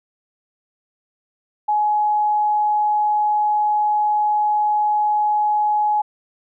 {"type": "tone", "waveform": "sine", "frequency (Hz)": 842, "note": "G#5", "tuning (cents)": 24, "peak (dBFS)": -15, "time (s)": [1.68, 6.02], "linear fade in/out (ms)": 10, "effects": []}